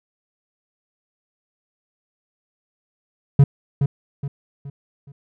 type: tone with echo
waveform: triangle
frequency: 140 Hz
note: C#3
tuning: 18 cents sharp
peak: -5 dBFS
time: 3.39-3.44 s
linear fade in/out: 5 ms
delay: 420 ms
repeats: 4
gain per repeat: -8 dB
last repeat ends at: 5.12 s
effects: none